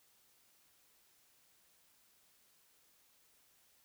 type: silence
effects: white hiss -70 dBFS RMS until 3.84 s